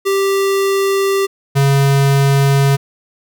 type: tone pair in turn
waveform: square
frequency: 392 / 138.59 Hz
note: G4 / C#3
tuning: 0 / 0 cents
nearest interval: octave + tritone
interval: 1800 cents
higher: first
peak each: -13 / -10 dBFS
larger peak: second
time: 0.05-1.27 / 1.55-2.77 s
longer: neither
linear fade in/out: 20 ms
effects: none